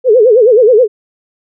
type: tone with vibrato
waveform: sine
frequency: 463.8 Hz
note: A#4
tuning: 9 cents flat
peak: -3 dBFS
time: 0.04-0.88 s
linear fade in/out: 50 ms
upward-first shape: sine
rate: 9.4 Hz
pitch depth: 200 cents each way
effects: none